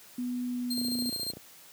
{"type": "tone with pitch glide", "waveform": "sine", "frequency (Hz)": [246.9, 244.6], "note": ["B3", "B3"], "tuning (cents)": [0, -16], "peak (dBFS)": -30, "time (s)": [0.18, 1.1], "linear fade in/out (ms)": 5, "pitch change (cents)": -16, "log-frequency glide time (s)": [0.45, 0.8]}
{"type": "tone with tremolo", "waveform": "sawtooth", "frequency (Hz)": 4186, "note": "C8", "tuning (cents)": 0, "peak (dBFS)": -28, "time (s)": [0.7, 1.32], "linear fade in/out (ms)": 10, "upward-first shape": "square", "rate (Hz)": 14, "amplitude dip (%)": 40}
{"type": "click train", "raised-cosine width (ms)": 2, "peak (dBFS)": -29, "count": 18, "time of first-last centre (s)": [0.78, 1.37], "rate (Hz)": 28.8}
{"effects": ["white hiss -53 dBFS RMS until 1.72 s", "high-pass 100 Hz 12 dB/octave"]}